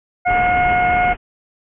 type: harmonic tone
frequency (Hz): 720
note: F#5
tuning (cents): -47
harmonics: 1 / 2 / 3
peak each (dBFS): -14 / -23 / -21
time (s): 0.25-1.14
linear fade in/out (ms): 20
type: low-pass noise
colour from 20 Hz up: pink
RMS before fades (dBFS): -25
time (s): 0.26-1.17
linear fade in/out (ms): 50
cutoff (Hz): 3000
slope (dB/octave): 96
effects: none